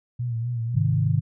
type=tone with vibrato; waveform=sine; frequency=118.1 Hz; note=A#2; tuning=23 cents sharp; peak=-24 dBFS; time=0.19-0.81 s; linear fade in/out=10 ms; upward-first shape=sine; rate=4 Hz; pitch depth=65 cents each way
type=chord; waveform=sine; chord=Ab major; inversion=none; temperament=equal; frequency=103.83 / 130.81 / 155.56 Hz; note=Ab2 / C3 / Eb3; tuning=0 / 0 / 0 cents; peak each=-23 dBFS; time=0.74-1.21 s; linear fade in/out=20 ms
effects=none